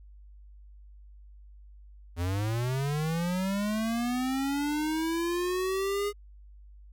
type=linear sweep; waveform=square; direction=up; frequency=82.9 to 414.2 Hz; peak=-28 dBFS; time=2.16-6.13 s; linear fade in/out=50 ms; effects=added 50 Hz sine -48 dBFS peak until 6.92 s